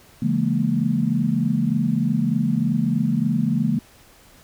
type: chord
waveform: sine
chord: A# half-diminished seventh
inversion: first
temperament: just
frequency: 139.85 / 167.82 / 209.8 / 233.1 Hz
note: C#3 / E3 / G#3 / A#3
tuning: +16 / +31 / +18 / 0 cents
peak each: -25 / -24 / -23 / -22 dBFS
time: 0.22-3.79 s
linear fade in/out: 5 ms
effects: pink hiss -51 dBFS RMS until 4.43 s